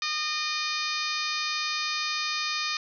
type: harmonic tone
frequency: 611 Hz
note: D#5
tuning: 32 cents flat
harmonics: 2 / 3 / 4 / 5 / 6 / 7 / 8 / 9 / 10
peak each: -34 / -37 / -33 / -41 / -35 / -36 / -34 / -42 / -41 dBFS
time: 0.02-2.77 s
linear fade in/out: 2 ms
effects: none